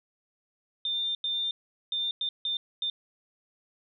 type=tone bursts at uneven times; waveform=sine; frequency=3598 Hz; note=A7; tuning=38 cents sharp; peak=-27 dBFS; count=6; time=0.85-1.15 / 1.24-1.51 / 1.92-2.11 / 2.21-2.29 / 2.45-2.57 / 2.82-2.9 s; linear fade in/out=2 ms; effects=none